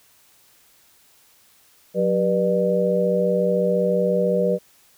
sine tone cluster, 182.5 / 390 / 485.8 / 600 Hz, F#3 / G4 / B4 / D5, -24 / -9 / -29 / +37 cents, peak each -23 / -27 / -20 / -23 dBFS, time 1.94-4.59 s, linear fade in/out 50 ms, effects white hiss -56 dBFS RMS until 4.97 s

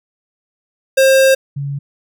square / sine tone pair in turn, 533 / 140.78 Hz, C5 / C#3, +32 / +27 cents, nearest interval octave + major seventh, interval 2305 cents, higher first, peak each -8 / -19 dBFS, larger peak first, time 0.97-1.35 / 1.56-1.79 s, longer first, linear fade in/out 10 ms, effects none

